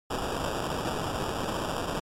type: noise with sample-and-hold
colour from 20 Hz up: white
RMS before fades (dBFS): -31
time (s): 0.1-2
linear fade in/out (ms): 10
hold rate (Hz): 2100
effects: low-pass 11000 Hz 12 dB/octave + MP3 96 kbps